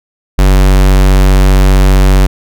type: tone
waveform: square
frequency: 47.52 Hz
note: F#1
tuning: 47 cents sharp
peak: -4 dBFS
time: 0.38-2.27 s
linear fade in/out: 10 ms
effects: none